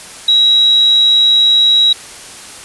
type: tone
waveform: sine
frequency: 3860 Hz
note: B7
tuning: 40 cents flat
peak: -6 dBFS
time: 0.28-1.93 s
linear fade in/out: 5 ms
effects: white hiss -32 dBFS RMS until 2.64 s + resampled to 24000 Hz